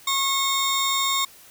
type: tone pair together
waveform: 30% pulse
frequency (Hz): 1092 / 3673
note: C#6 / A#7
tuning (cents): -26 / -26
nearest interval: octave + major sixth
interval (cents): 2100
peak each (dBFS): -21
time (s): 0.07-1.25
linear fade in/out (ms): 5
effects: white hiss -49 dBFS RMS until 1.5 s